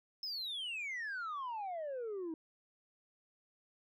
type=exponential sweep; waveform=sine; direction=down; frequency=5274 to 311.1 Hz; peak=-36 dBFS; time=0.23-2.34 s; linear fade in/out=2 ms; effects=tanh soft clip ceiling -37 dBFS